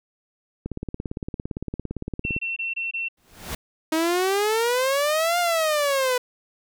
click train, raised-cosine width 3 ms, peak -16 dBFS, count 31, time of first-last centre 0.66-2.365 s, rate 17.6 Hz
sine tone bursts, 2706 Hz, E7, 45 cents sharp, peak -25 dBFS, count 5, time 2.24-3.086 s, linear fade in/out 10 ms, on 150 ms, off 24 ms
pink noise with exponential growth, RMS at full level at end -28 dBFS, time 3.17-3.55 s, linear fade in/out 5 ms, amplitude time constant 81 ms
sawtooth exponential two-way sweep, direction up then down, 313.1 to 710 to 492 Hz, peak -16 dBFS, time 3.92-6.18 s, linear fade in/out 5 ms, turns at 5.39 s
effects none

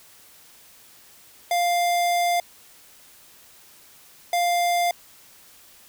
square tone pair in turn, 699 / 699 Hz, F5 / F5, +1 / +1 cents, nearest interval unison, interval 0 cents, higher neither, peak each -20 dBFS, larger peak neither, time 1.51-2.4 / 4.33-4.91 s, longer first, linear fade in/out 2 ms, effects white hiss -51 dBFS RMS until 5.88 s

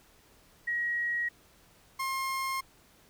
sine / 30% pulse tone pair in turn, 1900 / 1066.3 Hz, A#6 / C6, +33 / +32 cents, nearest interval minor seventh, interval 1001 cents, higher first, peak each -28 dBFS, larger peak neither, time 0.67-1.29 / 1.99-2.61 s, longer neither, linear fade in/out 10 ms, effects pink hiss -61 dBFS RMS until 3.09 s

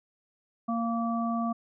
harmonic tone, 231.2 Hz, A#3, 14 cents flat, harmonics 1 / 3 / 5, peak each -28 / -33 / -34 dBFS, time 0.68-1.53 s, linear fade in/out 10 ms, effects none

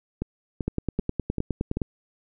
two click trains, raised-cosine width 3 ms, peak -14 / -12 dBFS, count 5 / 12, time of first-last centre 0.22-1.77 / 0.68-1.818 s, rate 2.58 / 9.67 Hz, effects none

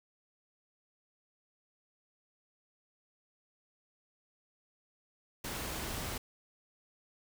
pink noise, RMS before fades -39 dBFS, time 5.44-6.18 s, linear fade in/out 5 ms, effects none

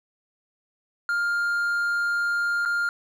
triangle tone with dropouts, 1404 Hz, F6, 9 cents sharp, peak -20 dBFS, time 1.09-2.89 s, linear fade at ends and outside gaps 1 ms, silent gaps 2.652-2.658 s, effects none

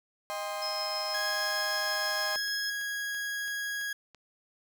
35% pulse chord, C minor, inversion first, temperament equal with one note detuned, 622.3 / 800.5 / 1046.5 Hz, Eb5 / G5 / C6, 0 / +36 / 0 cents, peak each -35 / -37 / -37 dBFS, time 0.3-2.36 s, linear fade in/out 0 ms
sine tone with tremolo, 5150 Hz, E8, 41 cents flat, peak -32 dBFS, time 0.62-2.7 s, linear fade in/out 2 ms, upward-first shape triangle, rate 6.4 Hz, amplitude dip 30%
40% pulse tone, 1652 Hz, G#6, 10 cents flat, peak -31 dBFS, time 1.14-3.93 s, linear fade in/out 5 ms
click train, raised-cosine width 0.2 ms, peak -34 dBFS, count 6, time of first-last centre 2.48-4.147 s, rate 3 Hz
effects none

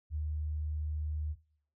sine tone, 76.2 Hz, D#2, 36 cents flat, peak -32 dBFS, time 0.1-1.36 s, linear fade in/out 50 ms, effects noise-tail reverb RT60 0.6 s tail -20 dB re dry

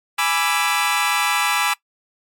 20% pulse chord, E dominant seventh, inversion first, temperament equal with one note detuned, 830.6 / 987.8 / 1174.7 / 1332.3 Hz, G#5 / B5 / D6 / E6, 0 / 0 / 0 / +18 cents, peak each -18 dBFS, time 0.18-1.74 s, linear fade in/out 10 ms, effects noise-tail reverb RT60 0.1 s tail -21 dB re dry + MP3 64 kbps

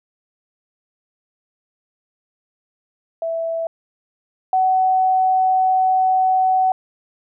sine tone pair in turn, 659.3 / 750.8 Hz, E5 / F#5, 0 / +25 cents, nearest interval major second, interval 225 cents, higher second, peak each -20 / -13 dBFS, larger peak second, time 3.22-3.67 / 4.53-6.72 s, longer second, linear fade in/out 2 ms, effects none

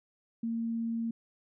sine tone, 229.3 Hz, A#3, 28 cents flat, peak -30 dBFS, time 0.43-1.11 s, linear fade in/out 5 ms, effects none

